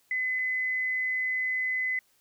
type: tone pair in turn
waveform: sine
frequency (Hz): 2025 / 2025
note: B6 / B6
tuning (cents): +43 / +43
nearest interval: unison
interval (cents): 0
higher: neither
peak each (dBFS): -26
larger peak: neither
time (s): 0.11-0.39 / 0.39-1.99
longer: second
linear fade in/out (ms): 2
effects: white hiss -67 dBFS RMS until 2.2 s